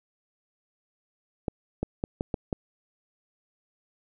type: clicks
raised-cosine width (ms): 2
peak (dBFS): -14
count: 6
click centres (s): 1.482 / 1.83 / 2.039 / 2.209 / 2.342 / 2.528
effects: none